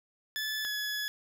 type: tone pair in turn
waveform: 20% pulse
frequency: 1732 / 1696.4 Hz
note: A6 / G#6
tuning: -28 / +36 cents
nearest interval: unison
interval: 36 cents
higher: first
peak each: -27 dBFS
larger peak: neither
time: 0.36-0.65 / 0.65-1.08 s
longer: second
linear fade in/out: 0 ms
effects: none